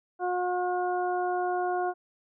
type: harmonic tone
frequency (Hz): 360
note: F#4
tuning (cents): -47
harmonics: 1 / 2 / 3 / 4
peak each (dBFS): -30 / -28 / -38 / -38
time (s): 0.19-1.94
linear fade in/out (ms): 50
effects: none